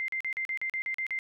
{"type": "tone bursts", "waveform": "sine", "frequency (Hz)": 2088, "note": "C7", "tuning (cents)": -4, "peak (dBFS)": -29, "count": 10, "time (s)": [0, 1.189], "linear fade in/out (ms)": 0, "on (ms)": 82, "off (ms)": 41, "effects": []}